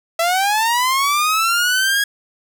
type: linear sweep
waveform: sawtooth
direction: up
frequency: 657 to 1661.2 Hz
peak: -11 dBFS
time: 0.19-2.04 s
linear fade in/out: 5 ms
effects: none